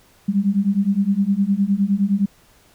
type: beating tone pair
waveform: sine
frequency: 193.5 / 203.2 Hz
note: G3 / G#3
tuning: -22 / -38 cents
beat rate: 9.7 Hz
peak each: -19 / -18 dBFS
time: 0.28-2.26 s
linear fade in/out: 10 ms
effects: pink hiss -54 dBFS RMS until 2.74 s